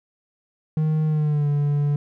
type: tone with pitch glide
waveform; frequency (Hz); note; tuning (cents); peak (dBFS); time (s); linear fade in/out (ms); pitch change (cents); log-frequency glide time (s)
triangle; 155.56 to 145.14; D#3 to D3; 0 to -20; -16; 0.77-1.96; 2; -120; 1.06-1.48
effects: none